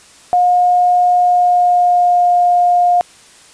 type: tone with pitch glide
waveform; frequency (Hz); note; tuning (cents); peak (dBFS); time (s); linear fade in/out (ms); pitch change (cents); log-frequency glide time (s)
sine; 716 to 708.6; F5 to F5; +43 to +25; -8; 0.33-3.01; 0; -18; 1.14-2.31
effects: white hiss -43 dBFS RMS until 3.53 s + resampled to 22050 Hz